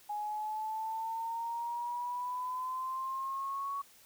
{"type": "exponential sweep", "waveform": "sine", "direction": "up", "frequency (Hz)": [830.6, 1122], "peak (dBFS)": -34, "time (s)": [0.09, 3.82], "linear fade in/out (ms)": 10, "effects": ["white hiss -60 dBFS RMS until 4.05 s"]}